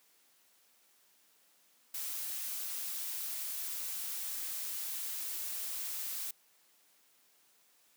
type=noise; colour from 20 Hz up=blue; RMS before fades=-39 dBFS; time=1.94-6.31 s; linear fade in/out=5 ms; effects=white hiss -68 dBFS RMS until 7.96 s + high-pass 200 Hz 12 dB/octave